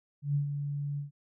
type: tone with ADSR envelope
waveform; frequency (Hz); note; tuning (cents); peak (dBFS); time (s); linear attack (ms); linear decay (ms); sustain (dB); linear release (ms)
sine; 143.6; D3; -39; -24; 0.22-1.11; 130; 110; -7; 130
effects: none